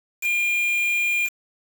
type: tone with quantisation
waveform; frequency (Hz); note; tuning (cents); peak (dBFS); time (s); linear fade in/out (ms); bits
triangle; 2407; D7; +42; -18; 0.21-1.3; 50; 5
effects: none